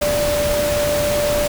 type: tone in noise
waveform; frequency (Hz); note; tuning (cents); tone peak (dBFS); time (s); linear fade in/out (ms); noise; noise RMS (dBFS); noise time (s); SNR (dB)
sine; 587.3; D5; 0; -17; 0.01-1.48; 10; pink; -23; 0.01-1.48; +3
effects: none